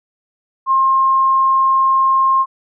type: tone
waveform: sine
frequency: 1065 Hz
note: C6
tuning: 30 cents sharp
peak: -10 dBFS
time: 0.66-2.46 s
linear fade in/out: 50 ms
effects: none